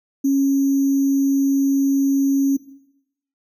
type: tone with sample-and-hold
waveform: sine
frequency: 275.1 Hz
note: C#4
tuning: 13 cents flat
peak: -14 dBFS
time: 0.24-2.57 s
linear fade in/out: 10 ms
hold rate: 6300 Hz
effects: noise-tail reverb RT60 0.8 s tail -17 dB re dry